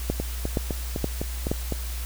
two click trains, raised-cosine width 2 ms, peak -14 / -10 dBFS, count 7 / 4, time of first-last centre 0.2-1.723 / 0.1-1.515 s, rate 3.94 / 2.12 Hz, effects added 60 Hz sine -29 dBFS peak until 2.05 s + white hiss -39 dBFS RMS until 2.05 s

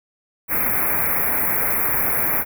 white band-stop noise, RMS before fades -20 dBFS, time 0.48-2.45 s, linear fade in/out 50 ms, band 2400 to 11000 Hz, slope 96 dB/octave, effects none

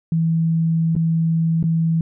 sine tone with dropouts, 163.6 Hz, E3, 13 cents flat, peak -15 dBFS, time 0.12-2.01 s, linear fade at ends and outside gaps 2 ms, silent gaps 0.953-0.963 / 1.628-1.639 s, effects none

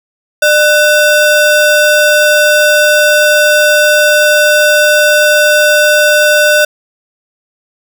square ring-modulated tone, 1046.5 Hz, C6, in tune, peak -3 dBFS, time 0.42-6.65 s, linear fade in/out 5 ms, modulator 446 Hz, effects none

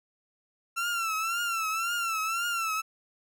30% pulse tone with vibrato, 1348 Hz, E6, 38 cents sharp, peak -25 dBFS, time 0.76-2.82 s, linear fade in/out 20 ms, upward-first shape triangle, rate 1.9 Hz, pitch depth 100 cents each way, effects none

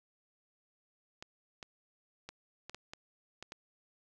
clicks, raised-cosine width 0.2 ms, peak -27 dBFS, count 8, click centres 1.225 / 1.628 / 2.29 / 2.696 / 2.746 / 2.935 / 3.426 / 3.521 s, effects none

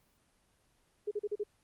sine tone bursts, 415.3 Hz, G#4, in tune, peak -31 dBFS, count 5, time 1.07-1.437 s, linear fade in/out 10 ms, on 43 ms, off 38 ms, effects pink hiss -71 dBFS RMS until 1.63 s + Opus 24 kbps

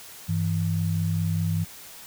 sine tone pair together, 98.77 / 163.8 Hz, G2 / E3, +14 / -11 cents, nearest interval major sixth, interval 875 cents, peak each -25 dBFS, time 0.28-1.65 s, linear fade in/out 20 ms, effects white hiss -44 dBFS RMS until 2.06 s

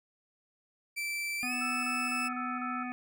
40% pulse tone with pitch glide, 2333 to 2619 Hz, D7 to E7, -12 to -12 cents, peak -32 dBFS, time 0.96-2.29 s, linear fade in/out 20 ms, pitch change +200 cents, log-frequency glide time 1.39-1.54 s
harmonic tone, 248.9 Hz, B3, 14 cents sharp, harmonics 1 / 3 / 5 / 7 / 9 / 10, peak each -37 / -42 / -44 / -45 / -47 / -47 dBFS, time 1.43-2.92 s, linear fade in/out 0 ms
sine tone bursts, 1318.5 Hz, E6, in tune, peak -35 dBFS, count 5, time 1.61-2.834 s, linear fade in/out 5 ms, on 220 ms, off 31 ms
effects none

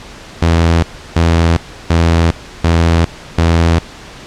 sawtooth tone bursts, 83.4 Hz, E2, 21 cents sharp, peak -4 dBFS, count 5, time 0.42-3.79 s, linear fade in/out 5 ms, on 410 ms, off 330 ms, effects pink hiss -33 dBFS RMS until 4.26 s + low-pass 6000 Hz 12 dB/octave

